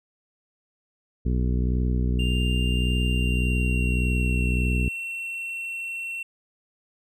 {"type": "harmonic tone", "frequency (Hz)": 61.74, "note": "B1", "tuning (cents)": 0, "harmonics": [1, 2, 3, 4, 5, 6, 7], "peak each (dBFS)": [-22, -28, -30, -32, -39, -39, -40], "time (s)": [1.25, 4.89], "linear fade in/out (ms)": 10}
{"type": "tone with pitch glide", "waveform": "triangle", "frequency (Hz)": [2794, 2713], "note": ["F7", "E7"], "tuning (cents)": [0, 49], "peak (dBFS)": -28, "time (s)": [2.19, 6.23], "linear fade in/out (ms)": 5, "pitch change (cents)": -51, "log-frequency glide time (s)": [3.01, 4.6]}
{"effects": []}